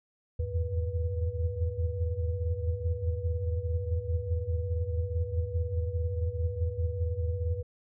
sine tone cluster, 79.4 / 84.2 / 89.8 / 102 / 487.1 Hz, D#2 / E2 / F2 / G#2 / B4, +36 / +37 / +49 / -31 / -24 cents, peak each -33 / -31 / -39 / -36 / -38 dBFS, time 0.39-7.63 s, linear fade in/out 10 ms, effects none

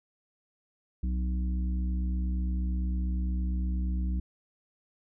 harmonic tone with a mistuned harmonic, 62 Hz, B1, 7 cents sharp, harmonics 1 / 3 / 4 / 5, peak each -27 / -36 / -47 / -45 dBFS, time 1.03-4.2 s, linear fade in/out 5 ms, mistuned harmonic 4, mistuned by +46 cents, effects none

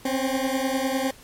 20% pulse beating tone pair, 261.6 / 271.5 Hz, C4 / C#4, 0 / -36 cents, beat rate 9.9 Hz, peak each -20 / -22 dBFS, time 0.05-1.11 s, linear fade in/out 5 ms, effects pink hiss -49 dBFS RMS until 1.23 s + MP3 64 kbps

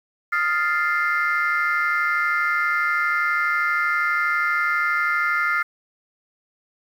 sine chord, F dominant seventh, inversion third, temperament equal, 1244.5 / 1396.9 / 1760 / 2093 Hz, Eb6 / F6 / A6 / C7, 0 / 0 / 0 / 0 cents, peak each -25 / -21 / -27 / -23 dBFS, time 0.32-5.63 s, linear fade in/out 10 ms, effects tanh soft clip ceiling -12 dBFS + 8-bit

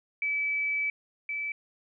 sine tone pair in turn, 2300 / 2309 Hz, D7 / D7, -37 / -30 cents, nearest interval unison, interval 7 cents, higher second, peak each -26 / -30 dBFS, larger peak first, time 0.22-0.9 / 1.29-1.52 s, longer first, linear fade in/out 2 ms, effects none

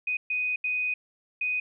sine tone bursts at uneven times, 2494 Hz, D#7, 3 cents sharp, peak -25 dBFS, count 4, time 0.07-0.17 / 0.3-0.56 / 0.64-0.94 / 1.41-1.6 s, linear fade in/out 5 ms, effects none

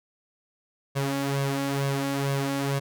sawtooth tone with flanger, 138.6 Hz, C#3, in tune, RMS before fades -27 dBFS, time 0.95-2.8 s, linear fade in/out 20 ms, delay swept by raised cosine 1.8 to 3.7 ms, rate 2.2 Hz, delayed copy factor +0.6, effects none

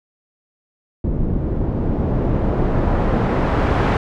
pink noise with low-pass filter sweep, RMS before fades -18 dBFS, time 1.04-3.97 s, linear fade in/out 2 ms, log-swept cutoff 260 to 1600 Hz, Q 0.7, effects none

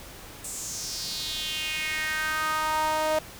sawtooth tone with high-pass filter sweep, 311.1 Hz, D#4, in tune, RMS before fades -29 dBFS, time 0.44-3.19 s, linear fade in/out 5 ms, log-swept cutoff 8200 to 650 Hz, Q 3.7, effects pink hiss -44 dBFS RMS until 3.39 s

